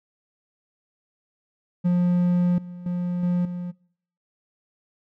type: tone with level steps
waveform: triangle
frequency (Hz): 177.1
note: F3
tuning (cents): +24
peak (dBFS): -15 / -33 / -21 / -17 / -26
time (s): 1.84-3.72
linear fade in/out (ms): 20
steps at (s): 2.58 / 2.86 / 3.23 / 3.45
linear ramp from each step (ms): 2
effects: noise-tail reverb RT60 0.6 s tail -23 dB re dry